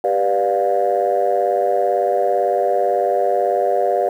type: chord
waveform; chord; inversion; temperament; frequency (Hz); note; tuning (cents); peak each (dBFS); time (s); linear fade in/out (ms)
sine; G dominant seventh; none; just; 392 / 490 / 588 / 705.6; G4 / B4 / D5 / F5; 0 / -14 / +2 / +18; -21 / -20 / -19 / -18; 0.04-4.09; 2
effects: tanh soft clip ceiling -7 dBFS + 8-bit